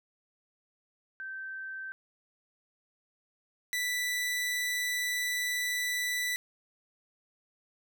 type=tone pair in turn; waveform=sine / sawtooth; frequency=1552 / 1975.8 Hz; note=G6 / B6; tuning=-18 / 0 cents; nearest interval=major third; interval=418 cents; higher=second; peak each=-37 / -26 dBFS; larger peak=second; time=1.2-1.92 / 3.73-6.36 s; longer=second; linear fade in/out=0 ms; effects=none